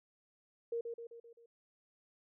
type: tone with echo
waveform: sine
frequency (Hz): 466.2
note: A#4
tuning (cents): 0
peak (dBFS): -34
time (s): 0.72-0.81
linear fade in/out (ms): 5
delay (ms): 130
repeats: 5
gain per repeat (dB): -5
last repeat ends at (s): 1.46
effects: none